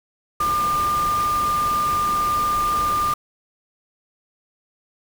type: tone in noise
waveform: sine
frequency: 1200 Hz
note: D6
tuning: 37 cents sharp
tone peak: -18 dBFS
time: 0.4-3.14 s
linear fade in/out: 5 ms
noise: pink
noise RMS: -31 dBFS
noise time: 0.4-3.14 s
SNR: +10 dB
effects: none